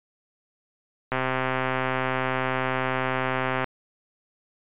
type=click train; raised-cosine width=0.5 ms; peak=-10 dBFS; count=329; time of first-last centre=1.12-3.643 s; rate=130 Hz; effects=resampled to 8000 Hz